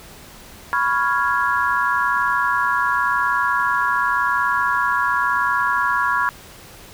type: chord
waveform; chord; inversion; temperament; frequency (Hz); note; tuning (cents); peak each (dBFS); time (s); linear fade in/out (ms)
sine; C# dominant seventh; third; equal; 987.8 / 1108.7 / 1396.9 / 1661.2; B5 / C#6 / E#6 / G#6; 0 / 0 / 0 / 0; -22; 0.73-6.29; 0
effects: pink hiss -42 dBFS RMS until 6.93 s